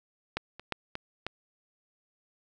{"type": "clicks", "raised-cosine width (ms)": 0.3, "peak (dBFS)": [-14, -27, -14, -19, -17], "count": 5, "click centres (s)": [0.37, 0.596, 0.723, 0.954, 1.266], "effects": []}